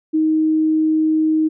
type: tone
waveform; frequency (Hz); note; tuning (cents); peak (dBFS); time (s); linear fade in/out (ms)
sine; 313.7; D#4; +14; -13; 0.13-1.49; 20
effects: none